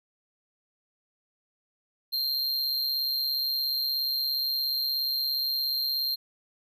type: tone with amplitude modulation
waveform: square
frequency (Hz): 4186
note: C8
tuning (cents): 0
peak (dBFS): -24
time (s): 2.12-6.16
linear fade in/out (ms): 20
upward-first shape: sine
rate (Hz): 137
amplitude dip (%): 55
effects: none